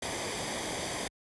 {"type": "noise with comb filter", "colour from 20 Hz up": "pink", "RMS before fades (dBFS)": -35, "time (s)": [0.02, 1.08], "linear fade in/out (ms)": 5, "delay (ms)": 0.73, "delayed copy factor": -0.6, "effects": ["high-pass 60 Hz 12 dB/octave", "resampled to 24000 Hz"]}